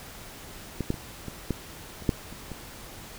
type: clicks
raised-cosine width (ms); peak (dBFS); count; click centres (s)
3; -15 / -12 / -25 / -23 / -13 / -28 / -8 / -29 / -24; 9; 0.807 / 0.904 / 0.942 / 1.283 / 1.507 / 2.023 / 2.092 / 2.326 / 2.517
effects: pink hiss -44 dBFS RMS until 3.18 s